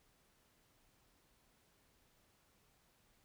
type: silence
effects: pink hiss -73 dBFS RMS until 3.24 s